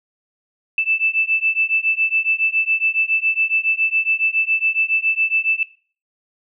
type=beating tone pair; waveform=sine; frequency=2637 / 2644.2 Hz; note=E7 / E7; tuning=0 / +5 cents; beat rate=7.2 Hz; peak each=-20 / -19 dBFS; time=0.78-5.63 s; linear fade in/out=2 ms; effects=noise-tail reverb RT60 0.4 s tail -18 dB re dry